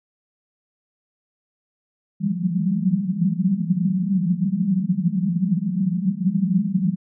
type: band-pass noise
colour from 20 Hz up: white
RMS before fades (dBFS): -21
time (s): 2.2-6.96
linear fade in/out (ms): 20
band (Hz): 170 to 200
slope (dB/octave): 96
effects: none